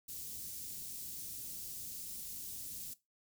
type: band-stop noise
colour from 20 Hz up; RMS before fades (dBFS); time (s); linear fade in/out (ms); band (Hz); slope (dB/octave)
white; -45; 0.08-2.94; 10; 240 to 5800; 12
effects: noise-tail reverb RT60 0.2 s tail -17 dB re dry